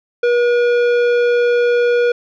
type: tone with tanh clipping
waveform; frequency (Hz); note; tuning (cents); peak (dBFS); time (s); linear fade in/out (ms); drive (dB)
sine; 481.4; B4; -44; -13; 0.23-2.12; 5; 13
effects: none